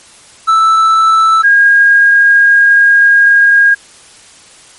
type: tone pair in turn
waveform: triangle / sine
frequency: 1318.5 / 1627.9 Hz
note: E6 / G#6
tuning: 0 / -35 cents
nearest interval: major third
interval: 365 cents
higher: second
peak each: -3 dBFS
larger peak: neither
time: 0.47-1.43 / 1.43-3.75 s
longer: second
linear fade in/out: 20 ms
effects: white hiss -39 dBFS RMS until 4.78 s + MP3 48 kbps

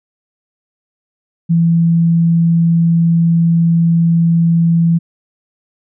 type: tone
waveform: sine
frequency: 167.3 Hz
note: E3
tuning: 26 cents sharp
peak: -8 dBFS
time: 1.49-4.99 s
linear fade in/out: 20 ms
effects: none

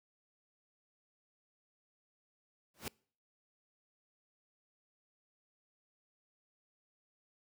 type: noise with exponential growth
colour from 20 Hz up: pink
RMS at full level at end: -36 dBFS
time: 2.74-2.88 s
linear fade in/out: 2 ms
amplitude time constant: 29 ms
effects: noise-tail reverb RT60 0.5 s tail -26 dB re dry + high-pass 80 Hz 12 dB/octave

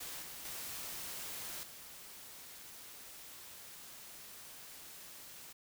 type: noise with level steps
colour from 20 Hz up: white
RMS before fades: -45 / -48 / -44 / -52 dBFS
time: 0-5.53 s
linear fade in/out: 10 ms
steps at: 0.22 / 0.45 / 1.63 s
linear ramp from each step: 2 ms
effects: none

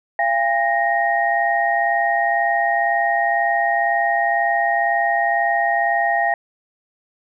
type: tone cluster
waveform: sine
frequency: 684 / 806 / 1867 Hz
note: F5 / G5 / A#6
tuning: -36 / +48 / +2 cents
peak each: -20 dBFS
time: 0.19-6.34 s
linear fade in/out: 2 ms
effects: none

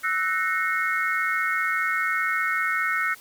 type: tone cluster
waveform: sine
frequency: 1314 / 1489 / 1848 / 2172 Hz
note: E6 / F#6 / A#6 / C#7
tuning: -6 / +11 / -16 / -36 cents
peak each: -27 dBFS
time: 0.03-3.15 s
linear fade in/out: 20 ms
effects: white hiss -48 dBFS RMS until 3.2 s + MP3 96 kbps

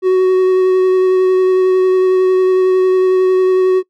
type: tone with vibrato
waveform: triangle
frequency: 372.3 Hz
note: F#4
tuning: 11 cents sharp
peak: -6 dBFS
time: 0.02-3.83 s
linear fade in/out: 50 ms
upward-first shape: sine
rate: 11 Hz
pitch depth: 11 cents each way
effects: noise-tail reverb RT60 0.1 s tail -22 dB re dry

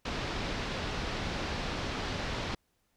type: low-pass noise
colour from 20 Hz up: pink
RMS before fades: -35 dBFS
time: 0.05-2.55 s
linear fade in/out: 5 ms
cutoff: 5000 Hz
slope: 24 dB/octave
effects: pink hiss -75 dBFS RMS until 2.96 s

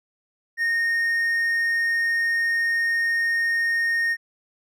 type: tone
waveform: triangle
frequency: 1847 Hz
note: A#6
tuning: 16 cents flat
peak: -18 dBFS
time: 0.57-4.17 s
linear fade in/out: 50 ms
effects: none

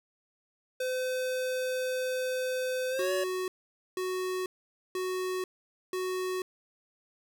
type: tone with pitch glide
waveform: square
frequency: 511 to 567 Hz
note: C5 to C#5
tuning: -41 to +39 cents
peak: -30 dBFS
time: 0.8-3.24 s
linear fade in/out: 5 ms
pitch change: +180 cents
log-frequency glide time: 2.9-3.12 s
type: tone bursts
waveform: square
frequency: 370 Hz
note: F#4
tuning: in tune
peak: -31 dBFS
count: 4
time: 2.99-6.42 s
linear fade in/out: 2 ms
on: 490 ms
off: 490 ms
effects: none

